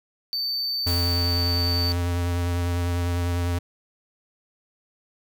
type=tone; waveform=triangle; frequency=4564 Hz; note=C#8; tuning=50 cents sharp; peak=-23 dBFS; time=0.33-1.92 s; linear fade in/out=0 ms
type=tone with vibrato; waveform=square; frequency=87.31 Hz; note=F2; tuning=in tune; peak=-23 dBFS; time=0.86-3.59 s; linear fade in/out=10 ms; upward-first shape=triangle; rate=10 Hz; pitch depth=22 cents each way
type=noise with exponential decay; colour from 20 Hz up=blue; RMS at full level=-33 dBFS; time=0.87-2.07 s; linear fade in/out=1 ms; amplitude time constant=260 ms
effects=none